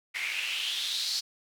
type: noise with band-pass filter sweep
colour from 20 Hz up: white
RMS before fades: -32 dBFS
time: 0.14-1.21 s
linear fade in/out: 20 ms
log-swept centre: 2100 to 4700 Hz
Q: 4.8
effects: none